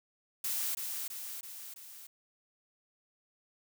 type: noise with echo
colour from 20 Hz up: blue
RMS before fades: -34 dBFS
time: 0.44-0.75 s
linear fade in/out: 5 ms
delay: 330 ms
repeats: 4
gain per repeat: -4 dB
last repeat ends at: 2.07 s
effects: none